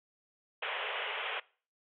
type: band-pass noise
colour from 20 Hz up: white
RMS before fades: -37 dBFS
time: 0.62-1.4 s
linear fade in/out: 5 ms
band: 410 to 3300 Hz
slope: 96 dB/octave
effects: noise-tail reverb RT60 0.4 s tail -22 dB re dry